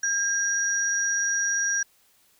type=tone pair together; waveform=sine; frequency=1613 / 5748 Hz; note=G6 / F8; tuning=+49 / +49 cents; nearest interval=octave + minor seventh; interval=2200 cents; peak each=-25 dBFS; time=0.03-1.83 s; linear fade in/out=5 ms; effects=white hiss -62 dBFS RMS until 2.39 s